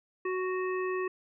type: harmonic tone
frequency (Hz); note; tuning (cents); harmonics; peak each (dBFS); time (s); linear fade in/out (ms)
370.5; F#4; +2; 1 / 3 / 5 / 7; -30 / -37 / -40 / -44; 0.25-1.08; 5
effects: none